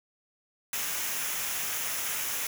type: noise with comb filter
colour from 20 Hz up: white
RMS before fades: -32 dBFS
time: 0.73-2.47 s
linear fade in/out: 2 ms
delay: 0.23 ms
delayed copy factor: -0.5
effects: none